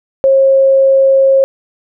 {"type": "tone", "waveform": "sine", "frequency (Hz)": 539, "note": "C#5", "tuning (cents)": -49, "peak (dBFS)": -5, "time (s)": [0.24, 1.44], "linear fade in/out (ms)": 0, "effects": []}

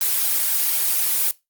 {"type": "noise with flanger", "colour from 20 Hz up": "blue", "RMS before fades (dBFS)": -20, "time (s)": [0.01, 1.31], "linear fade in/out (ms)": 2, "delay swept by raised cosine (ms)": [1.2, 3.6], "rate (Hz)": 4, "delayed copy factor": 0.75, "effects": ["noise-tail reverb RT60 0.2 s tail -21 dB re dry", "Opus 32 kbps"]}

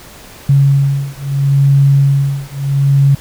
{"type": "beating tone pair", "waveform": "sine", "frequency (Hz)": [138.59, 139.34], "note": ["C#3", "C#3"], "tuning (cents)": [0, 9], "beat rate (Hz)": 0.75, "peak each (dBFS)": [-11, -11], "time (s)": [0.49, 3.15], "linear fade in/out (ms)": 5, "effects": ["pink hiss -36 dBFS RMS until 3.2 s"]}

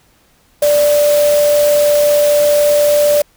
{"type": "tone in noise", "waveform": "sine", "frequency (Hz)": 587.3, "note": "D5", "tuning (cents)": 0, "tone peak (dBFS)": -8, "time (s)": [0.62, 3.22], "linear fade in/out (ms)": 5, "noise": "white", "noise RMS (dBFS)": -22, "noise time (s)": [0.62, 3.22], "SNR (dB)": 11, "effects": ["pink hiss -53 dBFS RMS until 3.36 s"]}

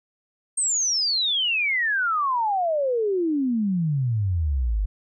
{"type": "exponential sweep", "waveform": "sine", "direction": "down", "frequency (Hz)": [8600, 47.31], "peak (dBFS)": -20, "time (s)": [0.57, 4.86], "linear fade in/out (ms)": 10, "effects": []}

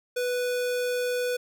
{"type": "tone", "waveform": "square", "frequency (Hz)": 493.9, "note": "B4", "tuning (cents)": 0, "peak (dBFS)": -26, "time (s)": [0.16, 1.37], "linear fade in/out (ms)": 10, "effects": []}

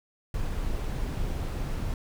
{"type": "noise", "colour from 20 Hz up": "brown", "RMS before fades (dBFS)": -30, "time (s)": [0.34, 1.94], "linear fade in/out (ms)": 2, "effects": []}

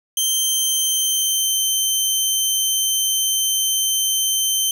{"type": "tone with pitch glide", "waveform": "15% pulse", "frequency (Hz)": [3136, 3102], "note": ["G7", "G7"], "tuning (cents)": [0, -19], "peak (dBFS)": -10, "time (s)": [0.17, 4.71], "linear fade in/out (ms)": 2, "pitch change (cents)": -19, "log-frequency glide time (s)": [0.35, 1.59], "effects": []}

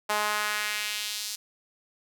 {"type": "tone with high-pass filter sweep", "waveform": "sawtooth", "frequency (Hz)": 210, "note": "G#3", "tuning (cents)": 19, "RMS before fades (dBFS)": -30, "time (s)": [0.09, 1.36], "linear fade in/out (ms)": 10, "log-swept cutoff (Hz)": [810, 5200], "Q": 1.4, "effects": []}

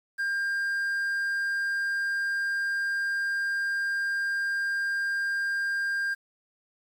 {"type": "tone with quantisation", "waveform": "triangle", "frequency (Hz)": 1600, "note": "G6", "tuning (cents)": 35, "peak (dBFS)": -24, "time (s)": [0.18, 6.15], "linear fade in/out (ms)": 20, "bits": 9, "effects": []}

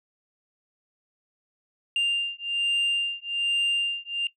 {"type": "beating tone pair", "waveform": "sine", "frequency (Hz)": [2794, 2795.2], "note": ["F7", "F7"], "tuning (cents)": [0, 1], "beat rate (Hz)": 1.2, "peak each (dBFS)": -24, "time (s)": [1.96, 4.27], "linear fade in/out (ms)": 2, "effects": ["noise-tail reverb RT60 0.1 s tail -18 dB re dry", "tanh soft clip ceiling -20 dBFS"]}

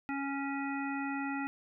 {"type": "harmonic tone", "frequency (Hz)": 277.2, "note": "C#4", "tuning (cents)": 0, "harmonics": [1, 3, 5, 7, 9], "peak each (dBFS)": [-35, -40, -42, -43, -45], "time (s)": [0.09, 1.47], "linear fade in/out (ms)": 0, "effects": []}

